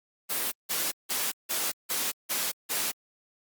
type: noise bursts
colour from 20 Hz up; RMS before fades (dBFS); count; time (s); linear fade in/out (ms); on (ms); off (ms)
white; -29; 7; 0.29-2.92; 20; 230; 170
effects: high-pass 200 Hz 12 dB/octave + Opus 32 kbps